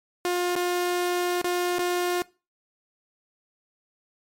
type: tone with dropouts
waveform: sawtooth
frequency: 355.2 Hz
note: F4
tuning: 29 cents sharp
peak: -19 dBFS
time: 0.25-2.22 s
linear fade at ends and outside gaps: 1 ms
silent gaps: 0.554-0.561 / 1.415-1.443 / 1.785-1.791 s
effects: noise-tail reverb RT60 0.3 s tail -21 dB re dry + MP3 64 kbps